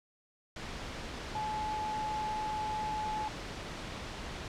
sine tone in noise, 858 Hz, A5, 44 cents flat, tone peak -33 dBFS, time 1.35-3.28 s, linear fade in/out 2 ms, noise pink, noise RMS -41 dBFS, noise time 0.56-4.48 s, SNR +5 dB, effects low-pass 5000 Hz 12 dB/octave

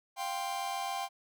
45% pulse chord, F suspended second, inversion none, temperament just, 698.5 / 785.8 / 1047.7 Hz, F5 / G5 / C6, 0 / +4 / +2 cents, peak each -40 / -36 / -40 dBFS, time 0.16-1.09 s, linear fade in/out 50 ms, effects none

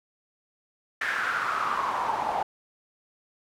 pink noise with band-pass filter sweep, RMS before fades -28 dBFS, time 1.01-2.43 s, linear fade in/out 5 ms, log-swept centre 1700 to 770 Hz, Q 5.4, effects none

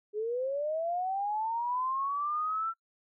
sine linear sweep, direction up, 410 to 1353 Hz, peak -29 dBFS, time 0.13-2.74 s, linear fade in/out 50 ms, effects noise-tail reverb RT60 0.1 s tail -22 dB re dry

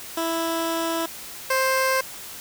15% pulse tone pair in turn, 330 / 525.8 Hz, E4 / C5, +2 / +8 cents, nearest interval minor sixth, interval 806 cents, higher second, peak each -17 / -13 dBFS, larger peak second, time 0.17-1.06 / 1.5-2.01 s, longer first, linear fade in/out 5 ms, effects white hiss -38 dBFS RMS until 2.4 s

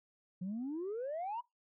sine exponential sweep, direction up, 174.61 to 986 Hz, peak -35 dBFS, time 0.41-1.41 s, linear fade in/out 10 ms, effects noise-tail reverb RT60 0.2 s tail -24 dB re dry + tanh soft clip ceiling -34 dBFS

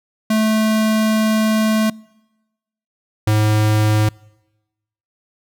square tone pair in turn, 217.8 / 107.09 Hz, A3 / A2, -17 / -46 cents, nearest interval octave, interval 1229 cents, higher first, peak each -14 / -13 dBFS, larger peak second, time 0.3-1.9 / 3.27-4.09 s, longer first, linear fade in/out 5 ms, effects noise-tail reverb RT60 1.0 s tail -25 dB re dry

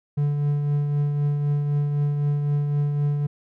triangle tone with tremolo, 145.4 Hz, D3, 17 cents flat, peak -16 dBFS, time 0.17-3.27 s, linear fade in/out 10 ms, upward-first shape triangle, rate 3.9 Hz, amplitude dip 40%, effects none

